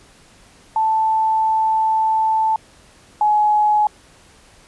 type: tone pair in turn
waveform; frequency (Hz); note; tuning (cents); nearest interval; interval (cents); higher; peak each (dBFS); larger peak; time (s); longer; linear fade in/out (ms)
sine; 880 / 843.6; A5 / G#5; 0 / +27; minor second; 73; first; -14 / -12; second; 0.76-2.56 / 3.21-3.87; first; 2
effects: pink hiss -49 dBFS RMS until 4.67 s + resampled to 24000 Hz